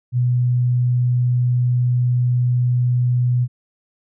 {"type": "tone", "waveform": "sine", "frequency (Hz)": 123.47, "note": "B2", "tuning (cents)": 0, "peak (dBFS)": -14, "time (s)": [0.12, 3.48], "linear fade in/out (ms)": 50, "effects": []}